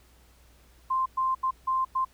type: tone bursts at uneven times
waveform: sine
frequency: 1046.5 Hz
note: C6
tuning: in tune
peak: -23 dBFS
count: 5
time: 0.9-1.06 / 1.17-1.35 / 1.43-1.51 / 1.67-1.85 / 1.95-2.05 s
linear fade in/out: 10 ms
effects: added 60 Hz sine -57 dBFS peak until 2.13 s + pink hiss -61 dBFS RMS until 2.13 s